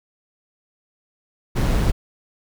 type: noise with amplitude modulation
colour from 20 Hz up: brown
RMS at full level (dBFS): -17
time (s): 1.55-1.92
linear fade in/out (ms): 20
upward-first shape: sine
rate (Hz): 133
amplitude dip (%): 25
effects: none